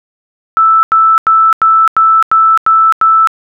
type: tone bursts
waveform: sine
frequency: 1318.5 Hz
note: E6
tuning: in tune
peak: -4 dBFS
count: 8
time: 0.57-3.273 s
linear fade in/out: 0 ms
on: 260 ms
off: 89 ms
effects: none